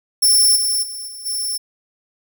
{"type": "tone with level steps", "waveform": "10% pulse", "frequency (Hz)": 5390, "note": "E8", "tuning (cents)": 38, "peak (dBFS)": [-5, -11, -22, -26, -15], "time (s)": [0.22, 1.58], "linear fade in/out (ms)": 10, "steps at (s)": [0.55, 0.82, 1.07, 1.25], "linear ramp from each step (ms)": 20, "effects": []}